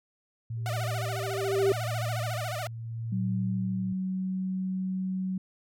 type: tone with tremolo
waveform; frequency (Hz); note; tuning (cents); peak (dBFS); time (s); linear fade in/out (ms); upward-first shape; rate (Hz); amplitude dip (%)
sine; 114.4; A#2; -32; -29; 0.5-3.93; 5; sine; 0.8; 55
type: tone with exponential growth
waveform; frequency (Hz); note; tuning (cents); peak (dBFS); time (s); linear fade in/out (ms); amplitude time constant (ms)
sine; 392; G4; 0; -19; 0.57-1.72; 1; 250
type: tone with vibrato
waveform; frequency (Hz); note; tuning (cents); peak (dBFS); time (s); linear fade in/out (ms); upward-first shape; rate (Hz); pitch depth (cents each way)
sawtooth; 666; E5; +18; -29; 0.66-2.67; 0; sine; 14; 220
type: tone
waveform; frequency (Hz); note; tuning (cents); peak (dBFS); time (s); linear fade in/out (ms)
sine; 187.3; F#3; +21; -28; 3.12-5.38; 5
effects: none